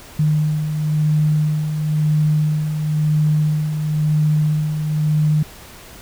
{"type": "beating tone pair", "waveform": "sine", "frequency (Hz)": [151.7, 152.68], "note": ["D#3", "D#3"], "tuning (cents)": [-44, -32], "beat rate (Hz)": 0.98, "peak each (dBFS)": [-24, -15], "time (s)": [0.19, 5.43], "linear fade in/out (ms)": 5, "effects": ["pink hiss -40 dBFS RMS until 6.01 s"]}